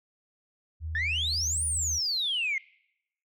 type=tone with pitch glide; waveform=sine; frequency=79.7 to 78.78 Hz; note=D#2 to D#2; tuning=+42 to +22 cents; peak=-31 dBFS; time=0.8-2 s; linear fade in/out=50 ms; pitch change=-20 cents; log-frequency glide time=1.17-1.84 s
type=exponential two-way sweep; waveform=sine; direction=up then down; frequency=1719 to 9720 to 2074 Hz; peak=-25 dBFS; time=0.95-2.58 s; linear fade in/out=2 ms; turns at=1.65 s
effects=noise-tail reverb RT60 0.8 s tail -24 dB re dry + tanh soft clip ceiling -22 dBFS